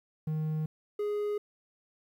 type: tone pair in turn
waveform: triangle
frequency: 155.56 / 415.3 Hz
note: D#3 / G#4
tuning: 0 / 0 cents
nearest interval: octave + perfect fourth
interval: 1700 cents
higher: second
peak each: -27 dBFS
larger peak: neither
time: 0.27-0.66 / 0.99-1.38 s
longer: neither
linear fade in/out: 5 ms
effects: 11-bit